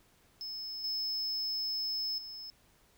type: tone with level steps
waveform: triangle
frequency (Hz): 5220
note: E8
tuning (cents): -18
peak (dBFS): -37 / -31 / -41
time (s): 0.41-2.5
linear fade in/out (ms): 0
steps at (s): 0.84 / 2.18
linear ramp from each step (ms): 2
effects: pink hiss -66 dBFS RMS until 2.97 s